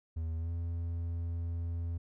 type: tone with pitch glide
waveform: triangle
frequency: 81.1 to 84.59 Hz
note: E2 to E2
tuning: -28 to +45 cents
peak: -31 dBFS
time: 0.16-1.98 s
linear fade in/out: 10 ms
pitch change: +73 cents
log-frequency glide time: 0.36-0.51 s
effects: none